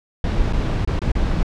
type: noise with dropouts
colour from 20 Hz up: brown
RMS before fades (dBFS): -19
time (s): 0.24-1.43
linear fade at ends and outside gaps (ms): 2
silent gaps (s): 0.527-0.532 / 0.85-0.874 / 0.992-1.017 / 1.118-1.152
effects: low-pass 5000 Hz 12 dB/octave